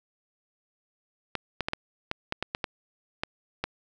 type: clicks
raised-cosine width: 0.3 ms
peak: -12 dBFS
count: 11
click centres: 1.353 / 1.607 / 1.685 / 1.734 / 2.114 / 2.324 / 2.426 / 2.549 / 2.642 / 3.235 / 3.64 s
effects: none